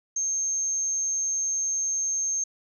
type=tone; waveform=sine; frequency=6390 Hz; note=G8; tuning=32 cents sharp; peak=-24 dBFS; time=0.16-2.44 s; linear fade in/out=5 ms; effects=none